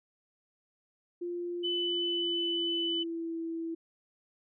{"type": "tone with pitch glide", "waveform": "sine", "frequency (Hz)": [349.2, 329.6], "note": ["F4", "E4"], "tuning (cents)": [0, 0], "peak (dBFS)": -33, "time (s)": [1.21, 3.75], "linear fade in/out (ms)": 10, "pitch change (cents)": -100, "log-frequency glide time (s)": [1.81, 3.38]}
{"type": "tone", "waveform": "sine", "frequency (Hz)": 3001, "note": "F#7", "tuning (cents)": 24, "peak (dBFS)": -30, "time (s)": [1.63, 3.04], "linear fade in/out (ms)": 20}
{"effects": []}